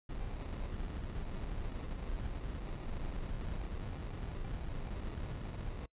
brown noise with sample-and-hold, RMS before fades -40 dBFS, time 0.09-5.86 s, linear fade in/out 5 ms, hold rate 1575 Hz, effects noise-tail reverb RT60 0.1 s tail -24 dB re dry + resampled to 8000 Hz

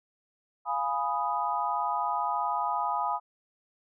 sine chord, F half-diminished seventh, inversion none, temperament equal, 698.5 / 830.6 / 987.8 / 1244.5 Hz, F5 / Ab5 / Cb6 / Eb6, 0 / 0 / 0 / 0 cents, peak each -35 / -31 / -31 / -32 dBFS, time 0.65-3.2 s, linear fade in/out 50 ms, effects none

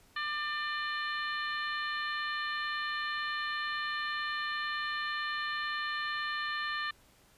harmonic tone, 597 Hz, D5, 28 cents sharp, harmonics 2 / 3 / 4 / 5 / 6 / 7, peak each -37 / -35 / -46 / -43 / -46 / -45 dBFS, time 0.16-6.91 s, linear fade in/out 5 ms, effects pink hiss -63 dBFS RMS until 7.37 s + resampled to 32000 Hz

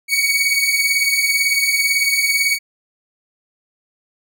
sawtooth beating tone pair, 2230 / 2248 Hz, C#7 / C#7, +10 / +24 cents, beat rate 18 Hz, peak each -16 / -13 dBFS, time 0.08-2.59 s, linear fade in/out 50 ms, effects none

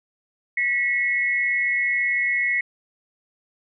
sine tone pair together, 1943.9 / 2182 Hz, B6 / C#7, -28 / -28 cents, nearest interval major second, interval 200 cents, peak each -22 dBFS, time 0.57-2.61 s, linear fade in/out 5 ms, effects none

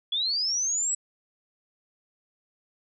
sine linear sweep, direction up, 3343 to 7910 Hz, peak -24 dBFS, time 0.12-0.95 s, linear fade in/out 5 ms, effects none

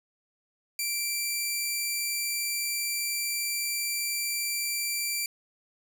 10% pulse tone, 2349 Hz, D7, in tune, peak -19 dBFS, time 0.79-5.26 s, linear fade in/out 2 ms, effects none

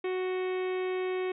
harmonic tone with a mistuned harmonic, 370 Hz, F#4, in tune, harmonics 1 / 2 / 3 / 4 / 5 / 6 / 7 / 8 / 9 / 10, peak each -29 / -42 / -44 / -51 / -46 / -44 / -48 / -58 / -53 / -56 dBFS, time 0.04-1.32 s, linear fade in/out 5 ms, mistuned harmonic 9, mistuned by -58 cents, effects none

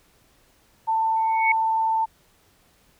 sine tone with vibrato, 892 Hz, A5, 23 cents sharp, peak -19 dBFS, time 0.87-2.06 s, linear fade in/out 20 ms, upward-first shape triangle, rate 20 Hz, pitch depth 18 cents each way
sine tone with exponential growth, 2217 Hz, C#7, in tune, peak -15 dBFS, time 1.16-1.52 s, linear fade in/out 5 ms, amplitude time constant 78 ms
effects pink hiss -60 dBFS RMS until 2.99 s

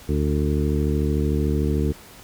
harmonic tone with a mistuned harmonic, 73.42 Hz, D2, in tune, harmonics 1 / 2 / 3 / 4 / 5 / 6, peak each -22 / -25 / -27 / -28 / -29 / -30 dBFS, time 0.08-1.93 s, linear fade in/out 20 ms, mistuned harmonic 6, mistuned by +25 cents, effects pink hiss -45 dBFS RMS until 2.23 s

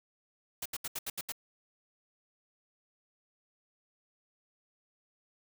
white noise bursts, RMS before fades -37 dBFS, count 7, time 0.62-1.322 s, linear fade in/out 5 ms, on 36 ms, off 75 ms, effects none

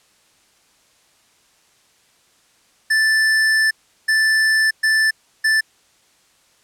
square tone bursts at uneven times, 1760 Hz, A6, in tune, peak -14 dBFS, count 4, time 2.9-3.71 / 4.08-4.71 / 4.83-5.11 / 5.44-5.61 s, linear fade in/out 10 ms, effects white hiss -57 dBFS RMS until 6.63 s + low-pass 9000 Hz 12 dB/octave

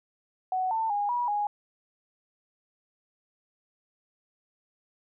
sine tone with pitch steps, 745 / 893 / 819 / 968 / 827 Hz, F#5 / A5 / G#5 / B5 / G#5, +12 / +25 / -24 / -35 / -8 cents, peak -25 dBFS, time 0.52-1.47 s, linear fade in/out 2 ms, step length 190 ms, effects none

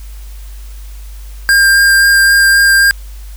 square tone with vibrato, 1600 Hz, G6, 35 cents sharp, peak -6 dBFS, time 1.49-2.91 s, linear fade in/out 0 ms, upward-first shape sine, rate 3.8 Hz, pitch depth 10 cents each way, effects added 50 Hz sine -26 dBFS peak until 3.36 s + white hiss -42 dBFS RMS until 3.36 s

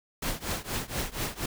pink noise with tremolo, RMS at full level -29 dBFS, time 0.22-1.46 s, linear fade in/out 5 ms, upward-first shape triangle, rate 4.2 Hz, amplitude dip 95%, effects none

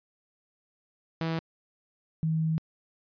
sawtooth / sine tone pair in turn, 163.2 / 159.66 Hz, E3 / D#3, -17 / +45 cents, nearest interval unison, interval 38 cents, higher first, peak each -24 / -24 dBFS, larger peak neither, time 1.21-1.39 / 2.23-2.58 s, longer second, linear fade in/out 0 ms, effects resampled to 11025 Hz

